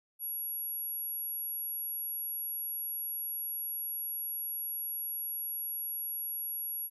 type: tone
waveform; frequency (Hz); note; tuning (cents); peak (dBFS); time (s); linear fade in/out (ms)
sine; 11330; F9; +24; -34; 0.19-6.9; 50
effects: none